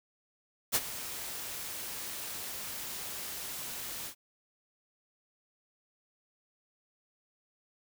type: noise with ADSR envelope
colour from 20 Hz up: white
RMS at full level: -26 dBFS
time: 0.72-4.15 s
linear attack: 32 ms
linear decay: 44 ms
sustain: -14 dB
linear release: 89 ms
effects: none